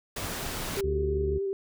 pink noise, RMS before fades -34 dBFS, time 0.16-0.81 s, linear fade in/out 5 ms
sine tone with vibrato, 392 Hz, G4, in tune, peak -27 dBFS, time 0.77-1.53 s, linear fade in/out 0 ms, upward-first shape square, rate 9.4 Hz, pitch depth 18 cents each way
harmonic tone, 73.42 Hz, D2, in tune, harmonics 1 / 2 / 3 / 4 / 5 / 6, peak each -29 / -37 / -43 / -46 / -39 / -45 dBFS, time 0.83-1.39 s, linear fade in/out 20 ms
effects none

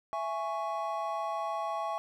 triangle chord, C# minor, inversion first, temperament just, 665.2 / 831.5 / 1108.7 Hz, E5 / G#5 / C#6, +16 / +2 / 0 cents, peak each -34 dBFS, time 0.13-1.98 s, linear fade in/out 0 ms, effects none

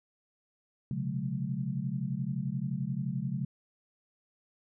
sine tone cluster, 127.7 / 139.2 / 181.9 / 213.4 Hz, C3 / C#3 / F#3 / G#3, -42 / +8 / -29 / +47 cents, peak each -38 / -34 / -36 / -38 dBFS, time 0.91-3.45 s, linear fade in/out 2 ms, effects none

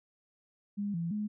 sine tone with pitch steps, 203.5 / 168.4 / 210.1 Hz, G#3 / E3 / G#3, -35 / +37 / +20 cents, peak -31 dBFS, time 0.77-1.28 s, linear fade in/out 20 ms, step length 170 ms, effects none

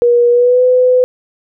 sine tone with pitch glide, 479.3 to 503.7 Hz, A#4 to B4, +48 to +34 cents, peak -6 dBFS, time 0.02-1.04 s, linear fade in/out 0 ms, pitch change +86 cents, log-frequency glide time 0.3-0.63 s, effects none

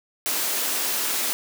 white high-pass noise, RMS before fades -25 dBFS, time 0.26-1.33 s, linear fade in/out 0 ms, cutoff 220 Hz, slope 24 dB/octave, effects none

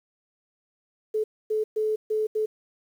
sine tone bursts at uneven times, 431.8 Hz, A4, 33 cents flat, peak -22 dBFS, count 5, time 1.14-1.24 / 1.5-1.64 / 1.76-1.96 / 2.1-2.27 / 2.35-2.46 s, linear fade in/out 10 ms, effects 9-bit

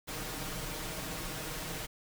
pink noise with comb filter, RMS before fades -39 dBFS, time 0.07-1.87 s, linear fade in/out 20 ms, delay 6.4 ms, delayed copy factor +0.6, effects none

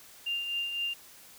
sine tone with tremolo, 2794 Hz, F7, in tune, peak -28 dBFS, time 0.26-0.94 s, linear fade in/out 10 ms, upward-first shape triangle, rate 3.9 Hz, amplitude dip 50%, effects white hiss -53 dBFS RMS until 1.38 s

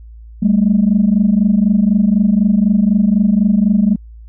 sine tone pair together, 195 / 219 Hz, G3 / A3, -9 / -8 cents, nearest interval major second, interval 201 cents, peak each -11 dBFS, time 0.42-3.96 s, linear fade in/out 10 ms, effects tanh soft clip ceiling -3 dBFS + added 56 Hz sine -33 dBFS peak until 4.28 s

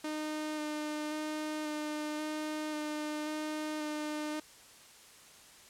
sawtooth tone with vibrato, 304.5 Hz, D#4, 37 cents flat, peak -31 dBFS, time 0.04-4.4 s, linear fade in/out 5 ms, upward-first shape square, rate 0.93 Hz, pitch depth 12 cents each way, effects white hiss -56 dBFS RMS until 5.69 s + low-pass 10000 Hz 12 dB/octave

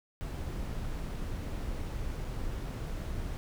brown noise with dropouts, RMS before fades -36 dBFS, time 0.21-3.37 s, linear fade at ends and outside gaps 0 ms, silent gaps 2.245-2.249 s, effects none

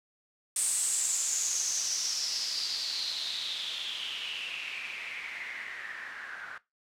blue noise with low-pass filter sweep, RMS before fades -34 dBFS, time 0.56-6.58 s, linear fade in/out 2 ms, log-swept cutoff 8700 to 1500 Hz, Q 6.6, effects noise-tail reverb RT60 0.2 s tail -18 dB re dry

